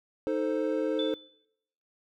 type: chord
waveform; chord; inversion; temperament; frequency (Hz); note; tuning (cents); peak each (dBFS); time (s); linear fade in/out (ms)
triangle; A diminished; second; equal; 311.1 / 440 / 523.3; Eb4 / A4 / C5; 0 / 0 / 0; -29; 0.27-1.14; 0
type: tone with exponential decay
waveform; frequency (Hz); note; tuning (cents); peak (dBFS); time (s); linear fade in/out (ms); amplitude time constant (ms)
sine; 3500; A7; -10; -31; 0.99-1.45; 2; 100
effects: noise-tail reverb RT60 0.8 s tail -25 dB re dry